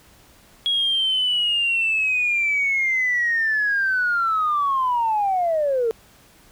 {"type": "linear sweep", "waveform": "sine", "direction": "down", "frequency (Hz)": [3322, 440], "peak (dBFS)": -17, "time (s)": [0.66, 5.91], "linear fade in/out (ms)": 0, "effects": ["tanh soft clip ceiling -13 dBFS", "pink hiss -52 dBFS RMS until 6.51 s"]}